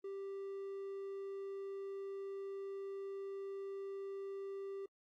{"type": "tone", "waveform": "triangle", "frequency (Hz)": 392.6, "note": "G4", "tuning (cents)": 3, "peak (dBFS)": -40, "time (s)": [0.04, 4.86], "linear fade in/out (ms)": 5, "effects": ["AAC 48 kbps"]}